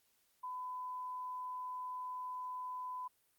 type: tone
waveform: sine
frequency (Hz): 1005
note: B5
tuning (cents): +30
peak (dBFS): -40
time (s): 0.43-3.08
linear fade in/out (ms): 10
effects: white hiss -75 dBFS RMS until 3.38 s + Opus 48 kbps